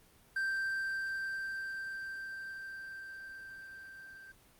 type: tone with level ramp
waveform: triangle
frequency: 1568 Hz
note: G6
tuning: in tune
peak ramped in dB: -29 to -48 dBFS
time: 0.36-4.32 s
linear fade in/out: 5 ms
effects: pink hiss -63 dBFS RMS until 4.59 s + Opus 24 kbps